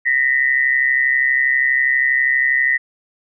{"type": "tone pair together", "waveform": "sine", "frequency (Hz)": [1849.6, 1982], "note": ["A#6", "B6"], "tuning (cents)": [-14, 6], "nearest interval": "minor second", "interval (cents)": 120, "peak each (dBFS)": -16, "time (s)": [0.05, 2.78], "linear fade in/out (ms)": 20, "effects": []}